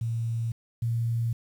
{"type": "tone pair in turn", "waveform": "sine", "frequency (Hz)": [115, 116.13], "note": ["A#2", "A#2"], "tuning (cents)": [-23, -6], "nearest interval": "unison", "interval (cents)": 17, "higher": "second", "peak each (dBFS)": [-26, -24], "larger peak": "second", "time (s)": [[0.01, 0.52], [0.82, 1.33]], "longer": "neither", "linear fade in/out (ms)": 5, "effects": ["9-bit"]}